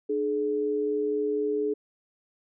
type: tone pair together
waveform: sine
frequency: 299.7 / 423.8 Hz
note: D4 / G#4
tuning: +35 / +35 cents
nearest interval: tritone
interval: 600 cents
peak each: -31 / -25 dBFS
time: 0.09-1.74 s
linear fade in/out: 10 ms
effects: none